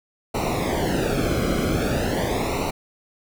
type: noise with flanger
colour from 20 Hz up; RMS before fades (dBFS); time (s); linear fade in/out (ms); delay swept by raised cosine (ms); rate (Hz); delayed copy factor
brown; -23; 0.34-2.71; 10; 0.6 to 1.11; 0.43; -0.9
effects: none